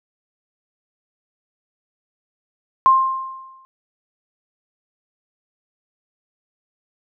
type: tone with exponential decay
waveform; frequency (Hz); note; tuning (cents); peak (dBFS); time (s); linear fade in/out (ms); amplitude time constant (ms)
sine; 1056; C6; +16; -7; 2.86-3.65; 0; 170
effects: none

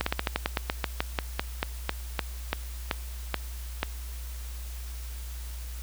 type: slowing click train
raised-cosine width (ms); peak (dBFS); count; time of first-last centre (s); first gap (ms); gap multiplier
0.3; -9; 20; 0.01-3.83; 54; 1.13
effects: added 60 Hz sine -35 dBFS peak until 5.82 s + white hiss -47 dBFS RMS until 5.82 s

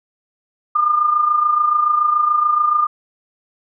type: tone with amplitude modulation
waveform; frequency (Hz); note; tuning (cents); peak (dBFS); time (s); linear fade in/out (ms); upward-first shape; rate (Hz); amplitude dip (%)
sine; 1209; D6; +50; -10; 0.75-2.87; 10; sine; 27; 60
effects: none

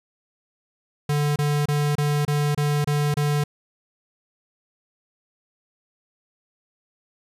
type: tone bursts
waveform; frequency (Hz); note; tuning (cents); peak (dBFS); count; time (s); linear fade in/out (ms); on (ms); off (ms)
square; 146.83; D3; 0; -20; 8; 1.09-3.439; 5; 270; 27
effects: resampled to 32000 Hz + 10-bit

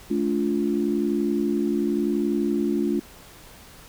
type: tone cluster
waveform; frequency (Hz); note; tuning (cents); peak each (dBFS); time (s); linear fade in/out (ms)
sine; 215.9 / 287.5 / 348.4; A3 / D4 / F4; -33 / -37 / -4; -25; 0.1-3; 10
effects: pink hiss -47 dBFS RMS until 3.88 s

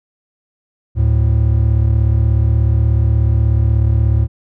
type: tone pair together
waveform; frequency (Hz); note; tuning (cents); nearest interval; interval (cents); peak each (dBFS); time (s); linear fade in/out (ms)
triangle; 73.42 / 110; D2 / A2; 0 / 0; perfect fifth; 700; -11; 0.95-4.28; 50
effects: none

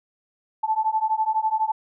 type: beating tone pair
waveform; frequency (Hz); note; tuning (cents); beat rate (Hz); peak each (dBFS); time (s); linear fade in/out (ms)
sine; 869 / 881; A5 / A5; -22 / +2; 12; -23; 0.63-1.72; 10
effects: none

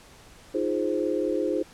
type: chord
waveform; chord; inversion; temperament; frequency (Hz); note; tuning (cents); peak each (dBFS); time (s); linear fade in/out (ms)
sine; F minor seventh; third; equal; 311.1 / 349.2 / 415.3 / 523.3; Eb4 / F4 / Ab4 / C5; 0 / 0 / 0 / 0; -29; 0.54-1.63; 10
effects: pink hiss -51 dBFS RMS until 1.73 s + low-pass 10000 Hz 12 dB/octave

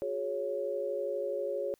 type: chord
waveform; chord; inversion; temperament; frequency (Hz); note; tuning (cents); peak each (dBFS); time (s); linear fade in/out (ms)
sine; F# suspended second; none; equal with one note detuned; 363 / 415.3 / 554.4; F#4 / G#4 / C#5; -33 / 0 / 0; -39 / -36 / -33; 0.02-1.74; 0
effects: white hiss -71 dBFS RMS until 1.79 s

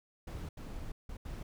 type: noise bursts at uneven times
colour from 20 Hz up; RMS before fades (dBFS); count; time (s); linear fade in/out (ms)
brown; -42; 4; 0.27-0.49 / 0.57-0.92 / 1.09-1.17 / 1.25-1.43; 5
effects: none

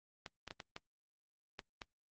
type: clicks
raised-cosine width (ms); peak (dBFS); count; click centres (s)
0.2; -26; 7; 0.262 / 0.477 / 0.509 / 0.602 / 0.764 / 1.592 / 1.818
effects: low-pass 6000 Hz 12 dB/octave + Opus 24 kbps

